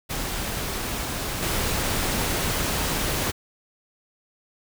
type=noise with level steps; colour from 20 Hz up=pink; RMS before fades=-29 / -25 dBFS; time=0.09-3.32 s; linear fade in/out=20 ms; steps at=1.42 s; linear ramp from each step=10 ms; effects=none